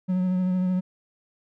triangle tone with vibrato, 183.6 Hz, F#3, 13 cents flat, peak -19 dBFS, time 0.08-0.81 s, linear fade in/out 20 ms, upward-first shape triangle, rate 13 Hz, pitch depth 26 cents each way, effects none

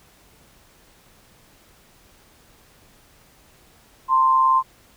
sine tone pair together, 907.8 / 1046.5 Hz, A#5 / C6, -46 / 0 cents, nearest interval major second, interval 246 cents, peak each -23 / -14 dBFS, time 4.08-4.63 s, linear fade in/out 50 ms, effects pink hiss -54 dBFS RMS until 4.96 s

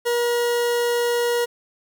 40% pulse tone, 477.8 Hz, A#4, 43 cents sharp, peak -18 dBFS, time 0.05-1.46 s, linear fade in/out 20 ms, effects 8-bit

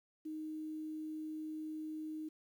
sine tone with quantisation, 311.1 Hz, D#4, in tune, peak -40 dBFS, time 0.25-2.29 s, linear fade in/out 10 ms, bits 11, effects none

